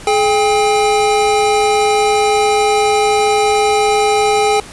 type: tone pair together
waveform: square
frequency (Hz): 424.2 / 800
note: G#4 / G5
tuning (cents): +37 / +35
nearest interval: major seventh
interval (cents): 1098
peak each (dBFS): -14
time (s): 0.07-4.6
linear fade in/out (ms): 2
effects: pink hiss -34 dBFS RMS until 4.72 s + resampled to 24000 Hz